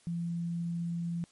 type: tone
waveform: sine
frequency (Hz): 170.2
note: F3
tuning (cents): -44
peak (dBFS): -31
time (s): 0.07-1.24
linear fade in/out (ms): 0
effects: white hiss -64 dBFS RMS until 1.31 s + MP3 48 kbps